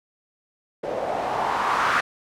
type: noise with low-pass filter sweep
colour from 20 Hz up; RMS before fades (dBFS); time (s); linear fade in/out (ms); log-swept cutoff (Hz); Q
blue; -24; 0.83-2.01; 10; 520 to 1400; 3
effects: none